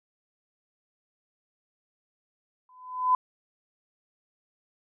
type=tone with exponential growth; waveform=sine; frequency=1009 Hz; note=B5; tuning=37 cents sharp; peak=-16 dBFS; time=2.69-3.15 s; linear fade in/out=2 ms; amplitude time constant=100 ms; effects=none